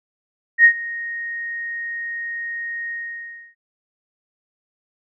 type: tone with ADSR envelope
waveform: sine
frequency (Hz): 1864.7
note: A#6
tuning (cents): 0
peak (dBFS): -5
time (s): 0.58-3.55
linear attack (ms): 64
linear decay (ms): 83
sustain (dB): -20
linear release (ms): 640
effects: none